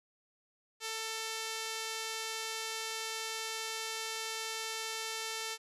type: tone with low-pass filter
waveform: 5% pulse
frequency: 444.8 Hz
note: A4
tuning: 19 cents sharp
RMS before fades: -39 dBFS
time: 0.8-5.58 s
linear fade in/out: 50 ms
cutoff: 9000 Hz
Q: 6.9
effects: none